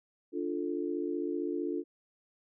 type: chord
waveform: sine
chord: D minor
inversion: none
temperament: equal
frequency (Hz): 293.7 / 349.2 / 440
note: D4 / F4 / A4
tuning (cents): 0 / 0 / 0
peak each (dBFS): -35 / -34 / -38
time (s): 0.32-1.84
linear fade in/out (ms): 50
effects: none